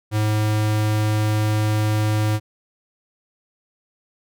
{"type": "tone", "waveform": "square", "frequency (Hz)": 107, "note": "A2", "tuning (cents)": -48, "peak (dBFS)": -18, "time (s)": [0.11, 2.4], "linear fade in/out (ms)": 50, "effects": []}